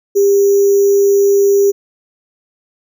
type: tone with sample-and-hold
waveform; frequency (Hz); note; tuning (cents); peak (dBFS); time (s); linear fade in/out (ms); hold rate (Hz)
sine; 398.6; G4; +29; -7; 0.15-1.72; 20; 6300
effects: none